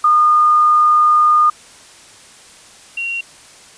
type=tone pair in turn; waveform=sine; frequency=1220 / 2751 Hz; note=D#6 / F7; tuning=-34 / -27 cents; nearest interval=octave + major second; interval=1407 cents; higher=second; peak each=-8 / -19 dBFS; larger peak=first; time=0.04-1.5 / 2.97-3.21 s; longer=first; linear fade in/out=5 ms; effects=white hiss -42 dBFS RMS until 3.77 s + resampled to 22050 Hz